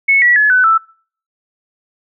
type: tone with pitch steps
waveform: sine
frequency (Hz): 2200 / 1937.5 / 1706.3 / 1502.6 / 1323.3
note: C#7 / B6 / G#6 / F#6 / E6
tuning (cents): -14 / -34 / +46 / +26 / +6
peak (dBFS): -7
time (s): 0.08-0.78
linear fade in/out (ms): 10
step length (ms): 140
effects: noise-tail reverb RT60 0.5 s tail -26 dB re dry